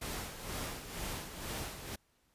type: noise with tremolo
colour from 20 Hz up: pink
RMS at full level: -39 dBFS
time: 0.01-1.96 s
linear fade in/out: 10 ms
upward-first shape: sine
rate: 2.1 Hz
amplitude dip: 60%
effects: pink hiss -73 dBFS RMS until 2.34 s + resampled to 32000 Hz